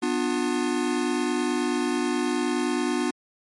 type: chord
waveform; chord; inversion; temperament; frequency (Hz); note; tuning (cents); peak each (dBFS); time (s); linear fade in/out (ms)
square; B diminished; none; just; 246.9 / 296.3 / 355.6; B3 / D4 / F4; 0 / +15 / +31; -28; 0.02-3.11; 10
effects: MP3 48 kbps